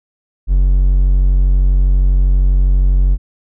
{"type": "tone", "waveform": "triangle", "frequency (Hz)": 46.25, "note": "F#1", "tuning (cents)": 0, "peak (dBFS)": -6, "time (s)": [0.47, 3.18], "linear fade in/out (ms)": 50, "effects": []}